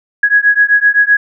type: beating tone pair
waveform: sine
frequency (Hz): 1661.2 / 1669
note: G#6 / G#6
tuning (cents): 0 / +8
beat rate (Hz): 7.8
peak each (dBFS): -10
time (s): 0.23-1.17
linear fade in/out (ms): 5
effects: none